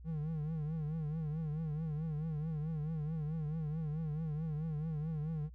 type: tone with vibrato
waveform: triangle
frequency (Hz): 155.56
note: D#3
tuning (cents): 0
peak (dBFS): -33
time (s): 0.04-5.5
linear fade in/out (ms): 50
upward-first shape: triangle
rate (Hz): 4.6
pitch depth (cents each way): 110
effects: added 60 Hz sine -49 dBFS peak until 5.54 s